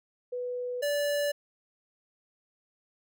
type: tone pair in turn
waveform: sine / square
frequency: 493.9 / 580.1 Hz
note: B4 / D5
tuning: 0 / -21 cents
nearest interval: minor third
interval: 279 cents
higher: second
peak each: -31 / -27 dBFS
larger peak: second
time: 0.32-0.82 / 0.82-1.32 s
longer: neither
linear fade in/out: 10 ms
effects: none